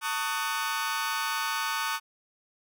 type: chord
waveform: sawtooth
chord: D# half-diminished seventh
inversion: second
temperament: just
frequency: 896 / 1120.1 / 1244.5 / 1493.4 Hz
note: A5 / C#6 / D#6 / F#6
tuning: +31 / +18 / 0 / +16 cents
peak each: -30 dBFS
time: 0.01-2 s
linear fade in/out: 50 ms
effects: none